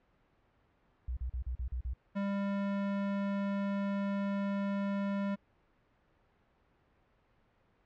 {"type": "tone bursts", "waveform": "sine", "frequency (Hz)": 61.74, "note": "B1", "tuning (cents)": 0, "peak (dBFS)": -33, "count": 7, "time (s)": [1.08, 1.936], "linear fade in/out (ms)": 5, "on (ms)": 88, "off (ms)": 40}
{"type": "tone", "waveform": "square", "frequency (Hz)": 199.1, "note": "G3", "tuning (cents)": 27, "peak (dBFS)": -32, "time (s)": [2.15, 5.36], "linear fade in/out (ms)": 20}
{"effects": ["pink hiss -70 dBFS RMS until 7.85 s", "low-pass 2000 Hz 12 dB/octave"]}